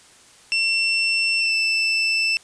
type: tone with pitch glide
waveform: 30% pulse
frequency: 2700 to 2655 Hz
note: E7 to E7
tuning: +41 to +12 cents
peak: -15 dBFS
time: 0.52-2.37 s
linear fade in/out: 0 ms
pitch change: -29 cents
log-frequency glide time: 1.39-1.53 s
effects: white hiss -50 dBFS RMS until 2.43 s + resampled to 22050 Hz